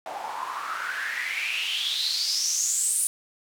white noise with band-pass filter sweep, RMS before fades -28 dBFS, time 0.06-3.07 s, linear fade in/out 0 ms, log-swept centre 730 to 9600 Hz, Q 7.2, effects none

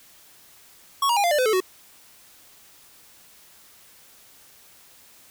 square tone with pitch steps, 1108.7 / 948.6 / 811.6 / 694.4 / 594.1 / 508.3 / 434.9 / 372.1 Hz, C#6 / A#5 / G#5 / F5 / D5 / B4 / A4 / F#4, 0 / +30 / -40 / -10 / +20 / +50 / -20 / +10 cents, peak -19 dBFS, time 1.02-1.604 s, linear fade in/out 5 ms, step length 73 ms, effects white hiss -52 dBFS RMS until 5.3 s

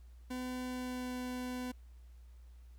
40% pulse tone with pitch glide, 252.6 to 250.6 Hz, B3 to B3, +39 to +25 cents, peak -37 dBFS, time 0.3-1.72 s, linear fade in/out 10 ms, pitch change -14 cents, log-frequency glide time 0.62-1.15 s, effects added 60 Hz sine -52 dBFS peak until 2.78 s + pink hiss -73 dBFS RMS until 2.78 s

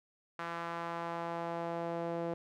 sawtooth tone with band-pass filter sweep, 169 Hz, E3, 43 cents sharp, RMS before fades -38 dBFS, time 0.39-2.34 s, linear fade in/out 2 ms, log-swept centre 1300 to 520 Hz, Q 1.6, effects none

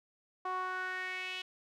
sawtooth tone with band-pass filter sweep, 370 Hz, F#4, in tune, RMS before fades -38 dBFS, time 0.45-1.42 s, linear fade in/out 5 ms, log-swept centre 970 to 3000 Hz, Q 4, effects none

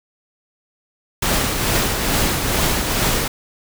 pink noise with tremolo, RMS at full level -17 dBFS, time 1.22-3.28 s, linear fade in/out 5 ms, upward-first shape triangle, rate 2.3 Hz, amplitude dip 45%, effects none

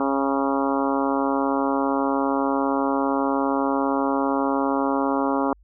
harmonic tone with a mistuned harmonic, 137.5 Hz, C#3, 14 cents flat, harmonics 2 / 3 / 4 / 5 / 6 / 7 / 8 / 9 / 10, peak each -23 / -29 / -28 / -31 / -29 / -29 / -31 / -33 / -36 dBFS, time 0-5.53 s, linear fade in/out 2 ms, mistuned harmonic 9, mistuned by -27 cents, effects added 50 Hz sine -51 dBFS peak until 5.63 s

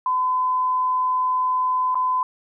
sine tone with dropouts, 1015 Hz, B5, 47 cents sharp, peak -18 dBFS, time 0.06-2.23 s, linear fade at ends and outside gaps 2 ms, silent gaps 1.946-1.954 s, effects none

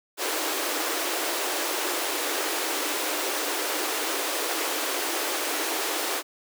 pink high-pass noise, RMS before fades -28 dBFS, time 0.17-6.23 s, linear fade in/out 50 ms, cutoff 290 Hz, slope 96 dB/octave, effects none

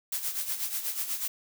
blue noise with tremolo, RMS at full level -30 dBFS, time 0.12-1.28 s, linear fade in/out 5 ms, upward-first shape sine, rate 8.2 Hz, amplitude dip 65%, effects none

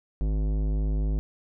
sine tone with tanh clipping, 51.91 Hz, G#1, in tune, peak -25 dBFS, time 0.21-1.19 s, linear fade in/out 0 ms, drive 16 dB, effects none

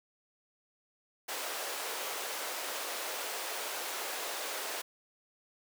pink high-pass noise, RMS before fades -38 dBFS, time 1.28-4.82 s, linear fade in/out 10 ms, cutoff 440 Hz, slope 24 dB/octave, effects none

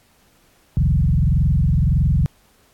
sine tone with frequency modulation, 103.83 Hz, G#2, in tune, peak -13 dBFS, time 0.77-2.26 s, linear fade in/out 0 ms, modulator 21.7 Hz, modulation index 2.8, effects pink hiss -57 dBFS RMS until 2.73 s + AAC 64 kbps

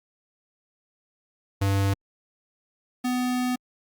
square tone pair in turn, 98.4 / 249.9 Hz, G2 / B3, +7 / +21 cents, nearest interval octave + major third, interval 1614 cents, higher second, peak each -21 / -24 dBFS, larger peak first, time 1.61-1.94 / 3.04-3.56 s, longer second, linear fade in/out 10 ms, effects Opus 48 kbps

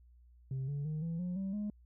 sine tone with pitch steps, 132.6 / 142.94 / 154.09 / 166.1 / 179.06 / 193.02 / 208.1 Hz, C3 / D3 / D#3 / E3 / F3 / G3 / G#3, +23 / -47 / -16 / +13 / +44 / -27 / +4 cents, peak -32 dBFS, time 0.51-1.7 s, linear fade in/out 2 ms, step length 170 ms, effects tanh soft clip ceiling -33 dBFS + added 60 Hz sine -58 dBFS peak until 1.85 s

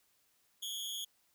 sawtooth tone with amplitude modulation, 3311 Hz, G#7, 6 cents flat, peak -31 dBFS, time 0.62-1.05 s, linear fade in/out 10 ms, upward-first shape sine, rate 210 Hz, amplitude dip 95%, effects white hiss -73 dBFS RMS until 1.34 s

